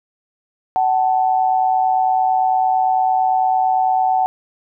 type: tone pair together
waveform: sine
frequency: 751.1 / 880 Hz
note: F#5 / A5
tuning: +26 / 0 cents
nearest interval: minor third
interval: 274 cents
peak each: -14 / -20 dBFS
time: 0.76-4.26 s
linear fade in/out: 0 ms
effects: none